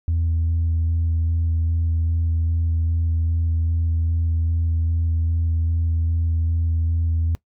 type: tone with vibrato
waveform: sine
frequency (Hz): 82.41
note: E2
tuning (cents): 0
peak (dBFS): -16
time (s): 0.08-7.35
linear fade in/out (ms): 0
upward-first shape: square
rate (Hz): 2.5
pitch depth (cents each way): 10
effects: noise-tail reverb RT60 0.1 s tail -22 dB re dry + tanh soft clip ceiling -15 dBFS